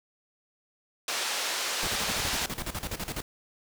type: band-pass noise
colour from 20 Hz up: white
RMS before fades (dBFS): -31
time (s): 1.08-2.46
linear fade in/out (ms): 2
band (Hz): 450 to 5800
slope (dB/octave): 12
type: noise with tremolo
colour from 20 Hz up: pink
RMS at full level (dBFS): -33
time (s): 1.83-3.22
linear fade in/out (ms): 0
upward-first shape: square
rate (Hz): 12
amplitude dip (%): 75
effects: none